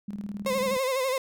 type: tone with tremolo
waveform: sine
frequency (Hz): 203.2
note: G#3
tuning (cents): -38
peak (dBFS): -30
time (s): 0.08-0.77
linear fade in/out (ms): 5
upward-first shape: square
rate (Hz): 19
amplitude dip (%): 65
type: tone with vibrato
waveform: 35% pulse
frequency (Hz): 523.3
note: C5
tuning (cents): 0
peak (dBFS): -23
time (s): 0.46-1.18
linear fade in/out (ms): 2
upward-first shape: sine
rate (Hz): 12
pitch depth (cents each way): 67
effects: none